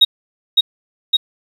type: tone with echo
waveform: sine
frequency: 3770 Hz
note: A#7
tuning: 19 cents sharp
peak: -4 dBFS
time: 0.01-0.05 s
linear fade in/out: 10 ms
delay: 560 ms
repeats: 2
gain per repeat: -2 dB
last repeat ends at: 1.17 s
effects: tanh soft clip ceiling -1 dBFS + 7-bit